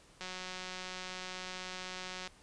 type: click train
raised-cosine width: 0.2 ms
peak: -25 dBFS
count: 381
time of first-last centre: 0.21-2.275 s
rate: 184 Hz
effects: pink hiss -61 dBFS RMS until 2.42 s + resampled to 22050 Hz